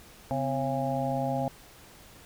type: harmonic tone with a mistuned harmonic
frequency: 136.2 Hz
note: C#3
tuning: 30 cents flat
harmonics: 1 / 2 / 4 / 5 / 6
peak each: -33 / -33 / -33 / -33 / -33 dBFS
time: 0.31-1.48 s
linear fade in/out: 0 ms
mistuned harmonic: 2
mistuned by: -100 cents
effects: pink hiss -52 dBFS RMS until 2.25 s